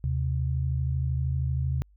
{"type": "tone pair together", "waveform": "sine", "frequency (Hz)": [77.94, 130.81], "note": ["D#2", "C3"], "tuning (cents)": [4, 0], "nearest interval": "major sixth", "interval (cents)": 896, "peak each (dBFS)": -27, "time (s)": [0.04, 1.82], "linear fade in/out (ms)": 0, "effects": ["added 50 Hz sine -55 dBFS peak until 1.96 s"]}